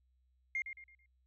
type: tone with echo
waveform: sine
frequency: 2121 Hz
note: C7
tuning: 23 cents sharp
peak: -32 dBFS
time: 0.55-0.62 s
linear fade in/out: 2 ms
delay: 110 ms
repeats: 4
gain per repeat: -9 dB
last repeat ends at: 1.06 s
effects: tanh soft clip ceiling -28 dBFS + added 63 Hz sine -70 dBFS peak until 1.26 s